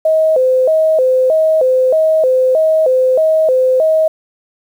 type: tone with vibrato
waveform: sine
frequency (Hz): 571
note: D5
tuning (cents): -49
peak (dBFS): -8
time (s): 0.05-4.08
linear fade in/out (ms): 5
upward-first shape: square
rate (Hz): 1.6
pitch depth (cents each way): 180
effects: 7-bit